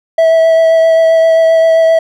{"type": "tone with vibrato", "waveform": "triangle", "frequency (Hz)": 652, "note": "E5", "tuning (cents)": -19, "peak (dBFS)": -3, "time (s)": [0.18, 1.99], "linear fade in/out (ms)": 5, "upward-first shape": "triangle", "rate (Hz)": 7.6, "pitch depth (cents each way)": 14, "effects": []}